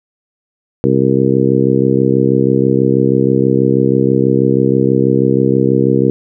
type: harmonic tone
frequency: 66.2 Hz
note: C2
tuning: 21 cents sharp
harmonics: 2 / 3 / 4 / 5 / 6 / 7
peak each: -16 / -16 / -16 / -16 / -16 / -16 dBFS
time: 0.84-6.1 s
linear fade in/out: 0 ms
effects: none